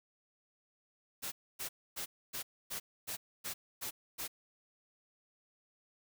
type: noise bursts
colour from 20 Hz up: white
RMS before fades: -40 dBFS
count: 9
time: 1.22-4.28 s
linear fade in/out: 20 ms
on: 100 ms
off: 270 ms
effects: none